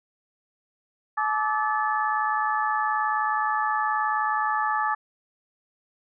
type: tone cluster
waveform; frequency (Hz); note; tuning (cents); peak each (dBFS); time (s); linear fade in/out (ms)
sine; 858 / 1165 / 1284 / 1734; A5 / D6 / E6 / A6; -44 / -14 / -46 / -26; -26 / -27 / -30 / -29; 1.17-4.95; 10
effects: none